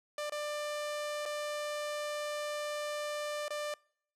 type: tone with dropouts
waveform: sawtooth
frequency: 594 Hz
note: D5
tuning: 20 cents sharp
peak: -31 dBFS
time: 0.18-3.74 s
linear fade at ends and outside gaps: 2 ms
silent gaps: 0.297-0.321 / 1.255-1.259 / 3.482-3.505 s
effects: noise-tail reverb RT60 0.6 s tail -26 dB re dry + low-pass 10000 Hz 12 dB/octave